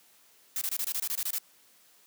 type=noise bursts; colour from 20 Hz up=blue; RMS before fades=-31 dBFS; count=11; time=0.56-1.384 s; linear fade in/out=2 ms; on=54 ms; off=23 ms; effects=white hiss -61 dBFS RMS until 2.06 s + high-pass 150 Hz 12 dB/octave